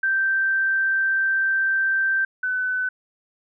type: tone pair in turn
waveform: sine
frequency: 1564 / 1507.8 Hz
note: G6 / F#6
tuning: -4 / +32 cents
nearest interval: minor second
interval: 64 cents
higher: first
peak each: -18 / -21 dBFS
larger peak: first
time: 0.03-2.25 / 2.43-2.89 s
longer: first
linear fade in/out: 5 ms
effects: none